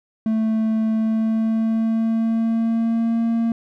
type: tone with pitch glide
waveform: triangle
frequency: 220.6 to 229.6 Hz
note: A3 to A#3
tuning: +5 to -26 cents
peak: -15 dBFS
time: 0.26-3.52 s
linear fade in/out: 2 ms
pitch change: +69 cents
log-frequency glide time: 0.92-3.21 s
effects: none